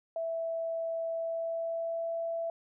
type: tone with pitch glide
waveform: sine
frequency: 659.3 to 665.8 Hz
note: E5 to E5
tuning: 0 to +17 cents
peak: -31 dBFS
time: 0.16-2.5 s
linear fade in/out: 2 ms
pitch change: +17 cents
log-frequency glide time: 1.08-2.14 s
effects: none